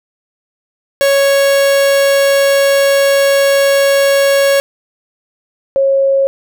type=tone pair in turn; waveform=45% pulse / sine; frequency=554.4 / 544.9 Hz; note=C#5 / C#5; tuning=0 / -30 cents; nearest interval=unison; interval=30 cents; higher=first; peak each=-8 dBFS; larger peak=neither; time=1.01-4.6 / 5.76-6.27 s; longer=first; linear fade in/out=0 ms; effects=none